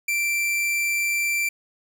45% pulse tone, 2349 Hz, D7, in tune, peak -21 dBFS, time 0.08-1.49 s, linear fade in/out 5 ms, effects none

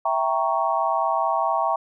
sine chord, E diminished seventh, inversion none, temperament equal, 659.3 / 784 / 932.3 / 1108.7 Hz, E5 / G5 / Bb5 / Db6, 0 / 0 / 0 / 0 cents, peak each -25 dBFS, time 0.05-1.76 s, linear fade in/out 5 ms, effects none

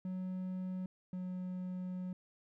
triangle tone pair in turn, 185 / 182.88 Hz, F#3 / F#3, 0 / -20 cents, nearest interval unison, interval 20 cents, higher first, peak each -35 / -36 dBFS, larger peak first, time 0.05-0.86 / 1.13-2.13 s, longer second, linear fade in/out 2 ms, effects none

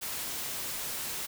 white noise, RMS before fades -36 dBFS, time 0.01-1.27 s, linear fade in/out 20 ms, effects none

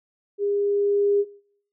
sine tone with level ramp, 405.5 Hz, G#4, 41 cents flat, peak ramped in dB -21 to -16 dBFS, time 0.38-1.25 s, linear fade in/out 50 ms, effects noise-tail reverb RT60 0.7 s tail -24 dB re dry

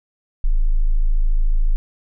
sine tone, 26.97 Hz, A0, 34 cents flat, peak -12 dBFS, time 0.44-1.76 s, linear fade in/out 0 ms, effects none

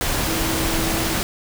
sine tone in noise, 326.4 Hz, E4, 17 cents flat, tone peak -26 dBFS, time 0.27-1.14 s, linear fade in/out 0 ms, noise pink, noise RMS -22 dBFS, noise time 0.01-1.23 s, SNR -7 dB, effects none

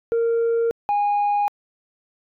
sine tone pair in turn, 462.6 / 820.7 Hz, A#4 / G#5, -13 / -21 cents, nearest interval minor seventh, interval 992 cents, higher second, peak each -15 dBFS, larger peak neither, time 0.12-0.71 / 0.89-1.48 s, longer neither, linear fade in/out 0 ms, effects tanh soft clip ceiling -16 dBFS

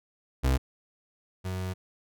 35% pulse tone pair in turn, 65.41 / 92.82 Hz, C2 / F#2, 0 / +6 cents, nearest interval tritone, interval 606 cents, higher second, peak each -20 / -29 dBFS, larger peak first, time 0.43-0.58 / 1.44-1.74 s, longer second, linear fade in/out 20 ms, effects none

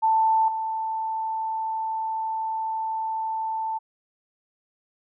sine tone with level steps, 886 Hz, A5, 12 cents sharp, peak -17 / -25 dBFS, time 0.02-3.79 s, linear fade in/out 20 ms, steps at 0.48 s, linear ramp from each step 2 ms, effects none

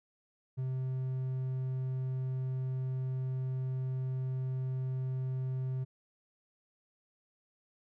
triangle tone, 130 Hz, C3, 11 cents flat, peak -30 dBFS, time 0.57-5.85 s, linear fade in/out 20 ms, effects none

